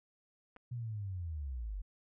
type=clicks; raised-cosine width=0.5 ms; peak=-39 dBFS; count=2; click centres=0.563 / 0.567 s
type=linear sweep; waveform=sine; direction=down; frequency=124 to 43.65 Hz; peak=-37 dBFS; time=0.71-1.82 s; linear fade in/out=10 ms
effects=none